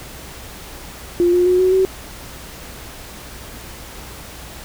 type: tone with pitch steps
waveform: sine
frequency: 349.2 / 356.3 / 363.6 / 371 / 378.6 Hz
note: F4 / F4 / F#4 / F#4 / F#4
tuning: 0 / +35 / -30 / +5 / +40 cents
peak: -11 dBFS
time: 1.2-1.85 s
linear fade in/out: 0 ms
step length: 130 ms
effects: added 60 Hz sine -41 dBFS peak until 4.64 s + pink hiss -36 dBFS RMS until 4.64 s